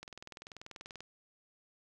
click train, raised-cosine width 0.2 ms, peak -29 dBFS, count 21, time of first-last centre 0.03-1.006 s, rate 20.5 Hz, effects none

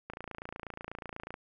click train, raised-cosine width 0.5 ms, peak -25 dBFS, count 36, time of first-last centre 0.1-1.341 s, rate 28.2 Hz, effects none

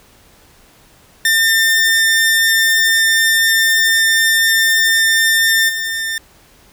sawtooth tone with level steps, 1801 Hz, A6, 40 cents sharp, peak -7 / -15 dBFS, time 1.25-6.18 s, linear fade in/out 2 ms, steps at 5.68 s, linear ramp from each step 20 ms, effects pink hiss -48 dBFS RMS until 6.72 s

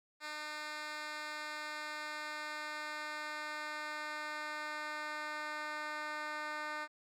10% pulse tone with band-pass filter sweep, 302.7 Hz, D#4, 48 cents flat, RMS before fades -42 dBFS, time 0.2-6.88 s, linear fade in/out 50 ms, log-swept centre 2900 to 1700 Hz, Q 0.83, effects none

